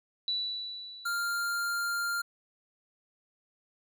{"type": "tone with exponential decay", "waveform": "sine", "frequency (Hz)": 3951, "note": "B7", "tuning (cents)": 0, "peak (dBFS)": -27, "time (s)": [0.28, 1.99], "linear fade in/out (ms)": 1, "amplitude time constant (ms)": 370}
{"type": "tone", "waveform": "square", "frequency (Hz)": 1396.9, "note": "F6", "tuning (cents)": 0, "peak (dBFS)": -30, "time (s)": [1.05, 2.22], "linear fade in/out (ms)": 10}
{"effects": []}